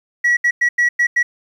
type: tone bursts at uneven times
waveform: sine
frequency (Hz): 1928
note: B6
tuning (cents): -42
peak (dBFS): -9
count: 6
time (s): 0.24-0.37 / 0.44-0.51 / 0.61-0.69 / 0.78-0.89 / 0.99-1.07 / 1.16-1.23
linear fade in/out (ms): 10
effects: tanh soft clip ceiling -10 dBFS + 8-bit